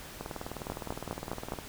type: two click trains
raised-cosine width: 1 ms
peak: -19 / -23 dBFS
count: 5 / 28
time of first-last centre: 0.7-1.521 / 0.21-1.588 s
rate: 4.87 / 19.6 Hz
effects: pink hiss -46 dBFS RMS until 1.68 s